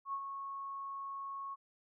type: tone with ADSR envelope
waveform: sine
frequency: 1100 Hz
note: C#6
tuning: 14 cents flat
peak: -34 dBFS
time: 0.05-1.56 s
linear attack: 81 ms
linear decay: 66 ms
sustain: -6 dB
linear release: 29 ms
effects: none